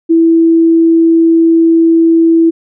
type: tone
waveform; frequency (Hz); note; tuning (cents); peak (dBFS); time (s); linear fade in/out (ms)
sine; 329.6; E4; 0; -4; 0.09-2.51; 20
effects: none